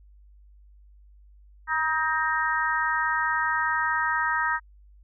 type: harmonic tone with a mistuned harmonic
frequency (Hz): 316.5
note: D#4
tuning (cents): +30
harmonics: 3 / 4 / 5 / 6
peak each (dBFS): -28 / -28 / -28 / -28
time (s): 1.67-4.6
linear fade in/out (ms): 50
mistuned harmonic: 6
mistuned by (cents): -38
effects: added 50 Hz sine -50 dBFS peak until 5.03 s